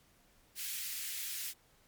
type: high-pass noise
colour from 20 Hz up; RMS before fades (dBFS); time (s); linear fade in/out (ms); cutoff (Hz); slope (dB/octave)
white; -40; 0.55-1.54; 50; 1800; 24
effects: pink hiss -67 dBFS RMS until 1.87 s + MP3 96 kbps